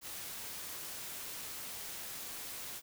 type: noise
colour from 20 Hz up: white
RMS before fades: -44 dBFS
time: 0.01-2.82 s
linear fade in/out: 50 ms
effects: none